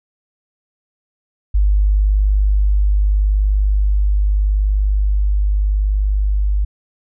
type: tone with level ramp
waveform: sine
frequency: 50.4 Hz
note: G1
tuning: 49 cents sharp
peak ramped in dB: -10 to -13 dBFS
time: 1.54-6.65 s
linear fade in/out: 10 ms
effects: none